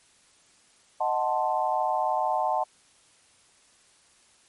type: chord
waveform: sine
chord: D# diminished seventh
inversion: none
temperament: equal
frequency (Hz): 622.3 / 740 / 880 / 1046.5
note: D#5 / F#5 / A5 / C6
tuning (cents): 0 / 0 / 0 / 0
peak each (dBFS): -30 / -27 / -27 / -32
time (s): 1-2.64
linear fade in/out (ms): 10
effects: white hiss -60 dBFS RMS until 4.48 s + MP3 48 kbps